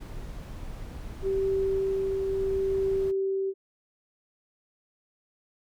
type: noise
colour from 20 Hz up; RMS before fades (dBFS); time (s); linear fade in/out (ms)
brown; -38; 0-3.12; 20
type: tone with tremolo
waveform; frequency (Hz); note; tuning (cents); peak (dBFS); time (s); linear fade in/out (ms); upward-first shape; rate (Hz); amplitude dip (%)
sine; 387.2; G4; -21; -23; 1.22-3.54; 50; triangle; 0.75; 30
effects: none

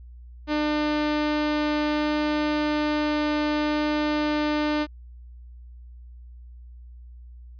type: tone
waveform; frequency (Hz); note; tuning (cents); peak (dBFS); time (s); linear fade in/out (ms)
sawtooth; 300.1; D4; +38; -18; 0.47-4.87; 50
effects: added 60 Hz sine -41 dBFS peak until 7.59 s + resampled to 11025 Hz

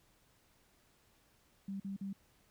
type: tone bursts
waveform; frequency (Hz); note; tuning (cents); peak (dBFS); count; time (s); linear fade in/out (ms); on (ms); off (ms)
sine; 196; G3; 0; -38; 3; 1.68-2.13; 5; 120; 45
effects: pink hiss -70 dBFS RMS until 2.5 s

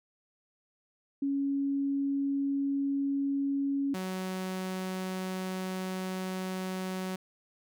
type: tone pair in turn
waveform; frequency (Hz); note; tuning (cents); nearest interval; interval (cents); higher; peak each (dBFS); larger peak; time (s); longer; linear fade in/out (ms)
sine / sawtooth; 278 / 186.63; C#4 / F#3; +5 / +15; perfect fifth; 690; first; -27 / -29; first; 1.22-3.94 / 3.94-7.16; second; 5
effects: none

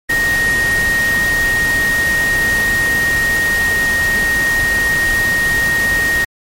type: tone in noise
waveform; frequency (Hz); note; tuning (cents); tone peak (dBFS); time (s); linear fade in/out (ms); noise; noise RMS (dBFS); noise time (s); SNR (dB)
sine; 1864.7; A#6; 0; -12; 0.09-6.25; 10; pink; -22; 0.09-6.25; +7
effects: MP3 64 kbps

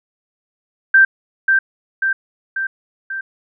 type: tone with echo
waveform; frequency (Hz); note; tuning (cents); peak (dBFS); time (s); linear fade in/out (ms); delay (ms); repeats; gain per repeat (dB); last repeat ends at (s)
sine; 1568; G6; 0; -6; 0.94-1.05; 5; 540; 4; -4; 3.21
effects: none

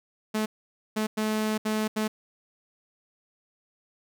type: tone bursts at uneven times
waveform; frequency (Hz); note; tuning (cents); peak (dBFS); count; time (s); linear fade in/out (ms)
sawtooth; 215.9; A3; -33; -21; 5; 0.34-0.46 / 0.96-1.07 / 1.17-1.58 / 1.65-1.88 / 1.96-2.08; 10
effects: none

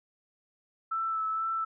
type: tone with vibrato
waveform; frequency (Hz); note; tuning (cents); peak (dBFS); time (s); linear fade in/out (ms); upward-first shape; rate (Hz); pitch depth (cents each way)
sine; 1318.5; E6; 0; -28; 0.91-1.65; 10; sine; 2.1; 19
effects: none

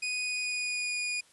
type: tone with pitch glide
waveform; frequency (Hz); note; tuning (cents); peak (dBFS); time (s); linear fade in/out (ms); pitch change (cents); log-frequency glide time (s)
sawtooth; 2483 to 2452; D#7 to D#7; -4 to -26; -27; 0.02-1.21; 10; -22; 0.22-0.95
effects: white hiss -61 dBFS RMS until 1.32 s + resampled to 24000 Hz

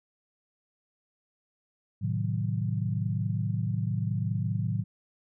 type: chord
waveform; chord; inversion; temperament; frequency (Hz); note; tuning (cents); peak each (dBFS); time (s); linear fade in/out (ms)
sine; A diminished seventh; none; equal; 110 / 130.81 / 155.56 / 185; A2 / C3 / Eb3 / Gb3; 0 / 0 / 0 / 0; -29 / -34 / -33 / -34; 2.01-4.84; 20
effects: none

